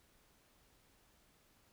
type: silence
effects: pink hiss -70 dBFS RMS until 1.72 s